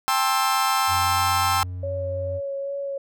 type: chord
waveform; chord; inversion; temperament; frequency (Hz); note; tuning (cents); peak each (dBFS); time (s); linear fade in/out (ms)
40% pulse; A minor seventh; third; just; 792 / 880 / 1056 / 1320; G5 / A5 / C6 / E6; +18 / 0 / +16 / +2; -24 / -27 / -24 / -23; 0.08-1.63; 0
type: tone with pitch glide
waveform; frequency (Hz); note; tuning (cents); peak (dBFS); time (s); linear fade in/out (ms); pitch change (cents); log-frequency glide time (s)
triangle; 89.4 to 90.44; F2 to F#2; +41 to -39; -27; 0.87-2.41; 50; +20; 1.01-1.15
type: tone with vibrato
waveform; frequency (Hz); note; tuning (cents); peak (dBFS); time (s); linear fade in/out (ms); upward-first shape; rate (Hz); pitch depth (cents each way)
sine; 556; C#5; +5; -26; 1.83-2.98; 5; sine; 2.4; 14
effects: none